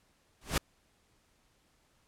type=noise with exponential growth; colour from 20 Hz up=pink; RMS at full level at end=-23 dBFS; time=0.41-0.58 s; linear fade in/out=5 ms; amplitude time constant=36 ms; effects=pink hiss -70 dBFS RMS until 2.07 s + low-pass 11000 Hz 12 dB/octave